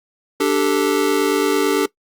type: chord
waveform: square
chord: D suspended fourth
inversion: none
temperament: just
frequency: 293.7 / 391.6 / 440.5 Hz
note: D4 / G4 / A4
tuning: 0 / -2 / +2 cents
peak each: -20 dBFS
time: 0.4-1.86 s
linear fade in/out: 5 ms
effects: noise-tail reverb RT60 0.1 s tail -20 dB re dry + Opus 48 kbps